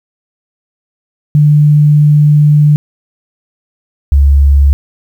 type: tone pair in turn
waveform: sine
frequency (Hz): 148.7 / 70.18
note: D3 / C#2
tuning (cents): +22 / +22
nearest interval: octave + minor second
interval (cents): 1300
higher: first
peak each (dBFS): -3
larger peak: neither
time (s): 1.35-2.76 / 4.12-4.73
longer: first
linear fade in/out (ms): 0
effects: 7-bit